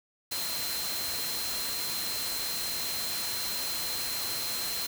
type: tone in noise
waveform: sine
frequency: 4130 Hz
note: C8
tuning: 23 cents flat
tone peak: -35 dBFS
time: 0.31-4.87 s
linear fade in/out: 10 ms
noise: white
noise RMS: -34 dBFS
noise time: 0.31-4.87 s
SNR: -4 dB
effects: none